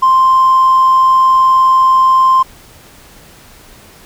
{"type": "tone with hard clipping", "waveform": "sine", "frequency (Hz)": 1046.5, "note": "C6", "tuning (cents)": 0, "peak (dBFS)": -6, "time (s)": [0.02, 2.43], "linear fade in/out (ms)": 10, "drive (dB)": 1, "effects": ["pink hiss -40 dBFS RMS until 4.05 s"]}